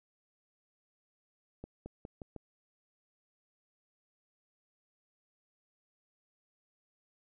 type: accelerating click train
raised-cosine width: 2 ms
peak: -30 dBFS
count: 5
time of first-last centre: 1.64-2.363 s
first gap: 220 ms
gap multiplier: 0.87
effects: none